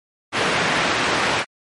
white band-pass noise, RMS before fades -20 dBFS, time 0.32-1.45 s, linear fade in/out 50 ms, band 120 to 2200 Hz, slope 12 dB/octave, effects MP3 48 kbps

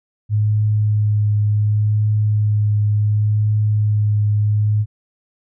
sine tone with vibrato, 105.5 Hz, G#2, 28 cents sharp, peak -13 dBFS, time 0.29-4.86 s, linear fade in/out 50 ms, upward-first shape triangle, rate 0.69 Hz, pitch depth 16 cents each way, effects none

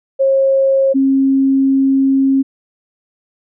sine tone pair in turn, 540 / 270 Hz, C#5 / C#4, -45 / -45 cents, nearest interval octave, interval 1200 cents, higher first, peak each -9 dBFS, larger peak neither, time 0.19-0.94 / 0.94-2.43 s, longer second, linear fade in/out 20 ms, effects none

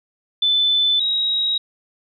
sine tone pair in turn, 3513 / 3814 Hz, A7 / A#7, -3 / +39 cents, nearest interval minor second, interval 142 cents, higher second, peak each -14 / -17 dBFS, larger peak first, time 0.42-1 / 1-1.58 s, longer neither, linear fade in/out 5 ms, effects none

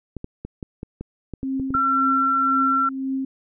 clicks, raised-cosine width 3 ms, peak -18 dBFS, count 11, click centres 0.167 / 0.244 / 0.45 / 0.628 / 0.831 / 1.01 / 1.337 / 1.431 / 1.598 / 1.705 / 1.75 s
sine tone with tremolo, 266.6 Hz, C4, 33 cents sharp, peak -21 dBFS, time 1.43-3.25 s, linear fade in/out 5 ms, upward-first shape triangle, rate 1.9 Hz, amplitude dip 65%
sine tone, 1354 Hz, E6, 46 cents sharp, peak -17 dBFS, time 1.74-2.89 s, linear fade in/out 5 ms
effects none

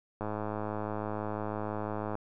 click train, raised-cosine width 1 ms, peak -21 dBFS, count 207, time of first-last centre 0.21-2.153 s, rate 106 Hz, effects none

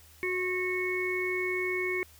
harmonic tone with a mistuned harmonic, 367.4 Hz, F#4, 12 cents flat, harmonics 1 / 3 / 5 / 6, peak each -31 / -42 / -39 / -31 dBFS, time 0.23-2.03 s, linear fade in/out 0 ms, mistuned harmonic 3, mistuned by -28 cents, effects added 78 Hz sine -57 dBFS peak until 2.19 s + white hiss -57 dBFS RMS until 2.19 s

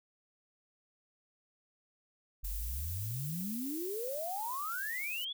sine exponential sweep, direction up, 41 to 3500 Hz, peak -36 dBFS, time 2.43-5.33 s, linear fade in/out 10 ms
violet noise, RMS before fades -43 dBFS, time 2.44-5.25 s, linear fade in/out 10 ms
effects none

